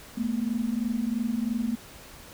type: tone pair together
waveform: sine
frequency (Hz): 218.9 / 241.9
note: A3 / B3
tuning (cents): -9 / -36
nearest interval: major second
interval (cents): 173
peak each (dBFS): -28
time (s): 0.17-1.76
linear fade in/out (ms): 10
effects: pink hiss -47 dBFS RMS until 2.33 s